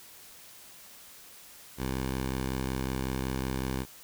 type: tone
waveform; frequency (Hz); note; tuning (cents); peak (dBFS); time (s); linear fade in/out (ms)
10% pulse; 65.41; C2; 0; -22; 1.77-3.86; 50
effects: white hiss -51 dBFS RMS until 4.03 s